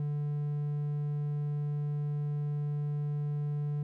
triangle tone, 146.83 Hz, D3, in tune, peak -28 dBFS, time 0-3.83 s, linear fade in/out 2 ms, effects none

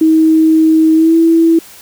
sine tone with pitch glide, 318.2 to 329.4 Hz, D#4 to E4, +39 to -1 cents, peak -5 dBFS, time 0.01-1.59 s, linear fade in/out 5 ms, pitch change +60 cents, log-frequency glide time 0.95-1.16 s, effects white hiss -37 dBFS RMS until 1.81 s

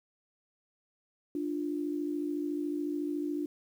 sine tone pair together, 295.3 / 349.2 Hz, D4 / F4, +10 / 0 cents, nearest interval minor third, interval 290 cents, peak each -32 / -36 dBFS, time 1.35-3.46 s, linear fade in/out 2 ms, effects 10-bit

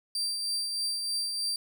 35% pulse tone with tremolo, 4699 Hz, D8, in tune, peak -26 dBFS, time 0.15-1.56 s, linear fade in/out 2 ms, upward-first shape triangle, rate 3.2 Hz, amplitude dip 40%, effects none

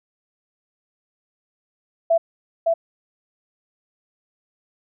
sine tone with echo, 665 Hz, E5, 15 cents sharp, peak -13 dBFS, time 2.1-2.18 s, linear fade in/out 10 ms, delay 560 ms, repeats 1, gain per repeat -2 dB, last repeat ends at 2.74 s, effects none

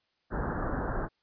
pink low-pass noise, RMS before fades -32 dBFS, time 0.3-1.09 s, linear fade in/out 50 ms, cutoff 1700 Hz, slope 96 dB/octave, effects white hiss -75 dBFS RMS until 1.22 s + resampled to 11025 Hz

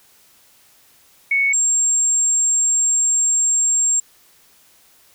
sine tone pair in turn, 2217 / 7457 Hz, C#7 / A#8, 0 / 0 cents, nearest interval octave + major sixth, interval 2100 cents, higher second, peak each -14 dBFS, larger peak neither, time 1.31-1.53 / 1.53-4 s, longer second, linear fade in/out 5 ms, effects white hiss -53 dBFS RMS until 5.14 s

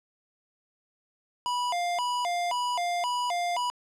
square tone with vibrato, 829 Hz, G#5, 3 cents flat, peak -27 dBFS, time 1.46-3.7 s, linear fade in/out 0 ms, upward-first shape square, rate 1.9 Hz, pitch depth 290 cents each way, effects low-pass 8000 Hz 12 dB/octave + 11-bit

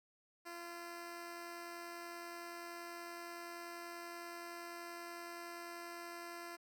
10% pulse tone with amplitude modulation, 343.3 Hz, F4, 30 cents flat, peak -37 dBFS, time 0.45-6.57 s, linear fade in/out 20 ms, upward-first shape sine, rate 90.5 Hz, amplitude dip 25%, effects none

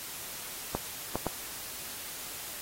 clicks, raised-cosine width 1 ms, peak -16 dBFS, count 3, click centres 0.75 / 1.156 / 1.267 s, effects white hiss -41 dBFS RMS until 2.61 s + AAC 48 kbps

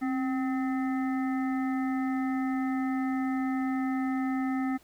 harmonic tone with a mistuned harmonic, 256.8 Hz, C4, 32 cents flat, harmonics 1 / 3 / 5 / 7 / 8, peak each -27 / -37 / -41 / -44 / -45 dBFS, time 0.01-4.78 s, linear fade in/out 20 ms, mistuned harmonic 1, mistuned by +56 cents, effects pink hiss -60 dBFS RMS until 4.83 s

